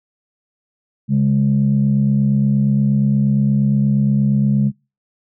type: tone pair together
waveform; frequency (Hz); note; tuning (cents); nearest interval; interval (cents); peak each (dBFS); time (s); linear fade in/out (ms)
sine; 137.49 / 206; C#3 / G#3; -14 / -14; perfect fifth; 700; -14; 1.08-4.72; 50
effects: noise-tail reverb RT60 0.3 s tail -26 dB re dry + tanh soft clip ceiling -6 dBFS